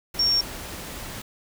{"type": "tone in noise", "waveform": "sine", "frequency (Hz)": 5520, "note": "F8", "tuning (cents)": -21, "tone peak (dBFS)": -18, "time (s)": [0.19, 0.41], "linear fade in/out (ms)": 5, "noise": "pink", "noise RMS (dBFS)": -36, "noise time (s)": [0.14, 1.22], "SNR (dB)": 15, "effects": []}